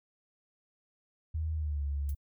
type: tone with pitch glide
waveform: sine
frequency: 79.1 to 70.88 Hz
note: D#2 to C#2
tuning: +29 to +39 cents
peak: -30 dBFS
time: 1.34-2.15 s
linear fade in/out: 10 ms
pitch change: -190 cents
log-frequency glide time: 1.54-1.83 s
type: noise with exponential decay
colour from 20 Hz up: violet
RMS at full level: -44 dBFS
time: 2.09-2.17 s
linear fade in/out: 1 ms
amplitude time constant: 16 ms
effects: none